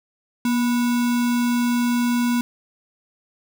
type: tone with sample-and-hold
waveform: sine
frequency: 240 Hz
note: B3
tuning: 49 cents flat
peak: -17 dBFS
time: 0.45-2.41 s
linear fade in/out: 2 ms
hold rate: 1225 Hz
effects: none